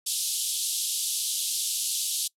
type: band-pass noise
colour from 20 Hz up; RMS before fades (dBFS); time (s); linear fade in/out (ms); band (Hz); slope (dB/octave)
white; -29; 0.06-2.28; 10; 3100 to 12000; 48
effects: noise-tail reverb RT60 0.1 s tail -24 dB re dry